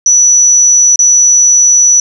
sine tone with dropouts, 5920 Hz, F#8, in tune, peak -3 dBFS, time 0.06-2 s, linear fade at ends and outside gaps 2 ms, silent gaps 0.959-0.991 s, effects 7-bit

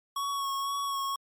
square tone with vibrato, 1108.7 Hz, C#6, in tune, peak -30 dBFS, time 0.16-1.16 s, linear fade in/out 5 ms, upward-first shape sine, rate 2 Hz, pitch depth 22 cents each way, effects MP3 64 kbps

